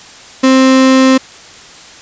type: tone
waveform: 35% pulse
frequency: 262.6 Hz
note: C4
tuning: 6 cents sharp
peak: -3 dBFS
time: 0.43-1.18 s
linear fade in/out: 10 ms
effects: white hiss -35 dBFS RMS until 2.01 s + resampled to 16000 Hz